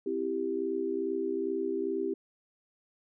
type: chord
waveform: sine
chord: C major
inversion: none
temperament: equal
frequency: 261.6 / 329.6 / 392 Hz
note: C4 / E4 / G4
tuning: 0 / 0 / 0 cents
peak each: -37 / -34 / -31 dBFS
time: 0.06-2.14 s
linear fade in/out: 5 ms
effects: none